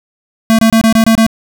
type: tone bursts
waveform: square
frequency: 224.2 Hz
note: A3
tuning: 33 cents sharp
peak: -6 dBFS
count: 7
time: 0.5-1.265 s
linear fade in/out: 0 ms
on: 87 ms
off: 26 ms
effects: none